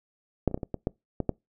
clicks, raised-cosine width 2 ms, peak -8 / -28 / -14 / -27 / -19 / -17 / -12 / -14 / -11 dBFS, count 9, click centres 0.477 / 0.513 / 0.544 / 0.576 / 0.632 / 0.743 / 0.871 / 1.203 / 1.293 s, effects noise-tail reverb RT60 0.2 s tail -25 dB re dry

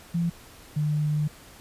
sine tone pair in turn, 170 / 150.47 Hz, F3 / D3, -46 / +42 cents, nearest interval major second, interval 212 cents, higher first, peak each -22 dBFS, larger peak neither, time 0.14-0.3 / 0.76-1.28 s, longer second, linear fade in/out 10 ms, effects pink hiss -49 dBFS RMS until 1.6 s + resampled to 32000 Hz

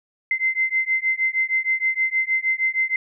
sine beating tone pair, 2069 / 2075.4 Hz, C7 / C7, -20 / -15 cents, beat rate 6.4 Hz, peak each -22 / -22 dBFS, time 0.31-2.96 s, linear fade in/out 2 ms, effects none

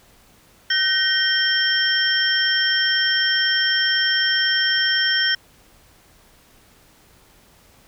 sine tone cluster, 1530 / 1868 / 3166 / 5410 Hz, G6 / A#6 / G7 / E8, -42 / +3 / +17 / +44 cents, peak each -22 dBFS, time 0.7-5.35 s, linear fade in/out 5 ms, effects pink hiss -53 dBFS RMS until 7.87 s

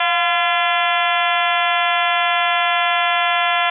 harmonic tone with a mistuned harmonic, 341.9 Hz, F4, 37 cents flat, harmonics 2 / 3 / 4 / 5 / 6 / 7 / 8 / 9 / 10, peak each -20 / -22 / -23 / -24 / -25 / -25 / -26 / -27 / -27 dBFS, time 0-3.7 s, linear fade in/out 5 ms, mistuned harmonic 2, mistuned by +48 cents, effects none

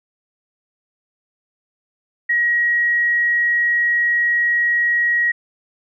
sine tone, 1900 Hz, A#6, 33 cents sharp, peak -14 dBFS, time 2.29-5.32 s, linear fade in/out 10 ms, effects none

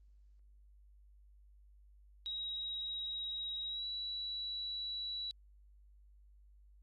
sine tone with pitch glide, 3821 to 3926 Hz, A#7 to B7, +42 to -11 cents, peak -38 dBFS, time 2.26-5.31 s, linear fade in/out 0 ms, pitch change +47 cents, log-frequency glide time 3.67-3.85 s, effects added 50 Hz sine -59 dBFS peak until 6.82 s + Opus 32 kbps

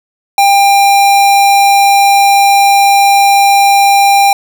square tone, 797 Hz, G5, 28 cents sharp, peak -5 dBFS, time 0.38-4.33 s, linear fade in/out 2 ms, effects 7-bit

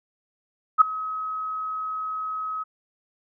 sine tone with ADSR envelope, 1275 Hz, D#6, 42 cents sharp, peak -7 dBFS, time 0.78-2.64 s, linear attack 33 ms, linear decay 6 ms, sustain -20 dB, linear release 18 ms, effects none

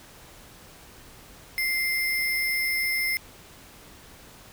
sine tone with sample-and-hold, 2093 Hz, C7, in tune, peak -23 dBFS, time 1.58-3.17 s, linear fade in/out 0 ms, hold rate 7350 Hz, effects pink hiss -49 dBFS RMS until 4.52 s

